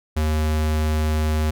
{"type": "tone", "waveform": "square", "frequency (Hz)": 77.3, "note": "D#2", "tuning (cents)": -11, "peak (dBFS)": -19, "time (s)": [0.16, 1.51], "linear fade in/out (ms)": 10, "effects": []}